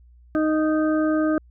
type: harmonic tone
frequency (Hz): 310.3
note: D#4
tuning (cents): -5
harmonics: 1 / 2 / 4 / 5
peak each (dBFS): -19 / -25 / -31 / -33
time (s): 0.35-1.38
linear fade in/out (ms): 0
effects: added 60 Hz sine -48 dBFS peak until 1.5 s